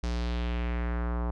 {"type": "tone with low-pass filter sweep", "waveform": "square", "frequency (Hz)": 59.4, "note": "A#1", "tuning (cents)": 33, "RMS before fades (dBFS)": -30, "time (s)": [0.03, 1.31], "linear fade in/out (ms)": 5, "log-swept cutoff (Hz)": [5800, 1000], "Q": 1.9, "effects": []}